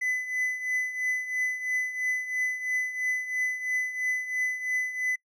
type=tone with tremolo; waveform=triangle; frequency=2008 Hz; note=B6; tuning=28 cents sharp; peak=-22 dBFS; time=0.01-5.16 s; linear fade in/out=10 ms; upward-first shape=triangle; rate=3 Hz; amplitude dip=75%; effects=noise-tail reverb RT60 0.1 s tail -24 dB re dry